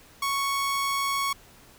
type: tone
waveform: sawtooth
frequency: 1108.7 Hz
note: C#6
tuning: in tune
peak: -21 dBFS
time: 0.22-1.33 s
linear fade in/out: 5 ms
effects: pink hiss -53 dBFS RMS until 1.78 s